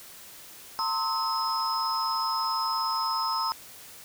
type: tone cluster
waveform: sine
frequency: 912 / 1052 / 1289 / 5110 Hz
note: A#5 / C6 / E6 / D#8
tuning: -38 / +9 / -39 / +45 cents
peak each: -31 dBFS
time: 0.79-3.52 s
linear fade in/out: 0 ms
effects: white hiss -47 dBFS RMS until 4.04 s